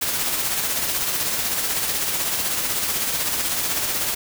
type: noise with tremolo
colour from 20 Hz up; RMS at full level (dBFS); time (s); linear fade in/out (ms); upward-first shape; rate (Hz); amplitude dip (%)
white; -22; 0.01-4.15; 10; sine; 16; 35
effects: none